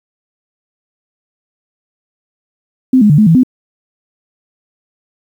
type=tone with pitch steps; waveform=sine; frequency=258.5 / 209.1 / 148.5 / 213.8 / 163.8 / 255 Hz; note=C4 / G#3 / D3 / A3 / E3 / C4; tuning=-21 / +12 / +20 / -49 / -11 / -44 cents; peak=-4 dBFS; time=2.93-3.434 s; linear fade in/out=5 ms; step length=84 ms; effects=7-bit